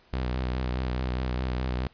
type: tone with vibrato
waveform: sawtooth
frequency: 63 Hz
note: B1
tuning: 35 cents sharp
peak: -23 dBFS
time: 0.13-1.87 s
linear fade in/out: 0 ms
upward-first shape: sine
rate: 4.8 Hz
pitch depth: 43 cents each way
effects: pink hiss -60 dBFS RMS until 1.93 s + resampled to 11025 Hz